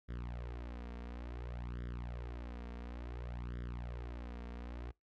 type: tone with flanger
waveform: sawtooth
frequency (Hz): 60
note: B1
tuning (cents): -49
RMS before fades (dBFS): -44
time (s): 0.08-4.92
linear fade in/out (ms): 20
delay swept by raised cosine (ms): 0.58 to 4.38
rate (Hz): 0.57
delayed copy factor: +0.8
effects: noise-tail reverb RT60 0.2 s tail -25 dB re dry + low-pass 3000 Hz 12 dB/octave